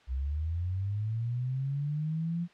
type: linear sweep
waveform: sine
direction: up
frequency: 61.74 to 174.61 Hz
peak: -29 dBFS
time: 0.07-2.48 s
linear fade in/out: 50 ms
effects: white hiss -60 dBFS RMS until 2.53 s + low-pass 3000 Hz 12 dB/octave